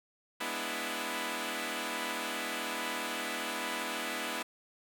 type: chord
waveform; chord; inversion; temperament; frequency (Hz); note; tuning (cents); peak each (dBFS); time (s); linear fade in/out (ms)
5% pulse; E dominant seventh; first; equal; 207.7 / 246.9 / 293.7 / 329.6; G#3 / B3 / D4 / E4; 0 / 0 / 0 / 0; -31 / -27 / -30 / -27; 0.4-4.43; 10
effects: none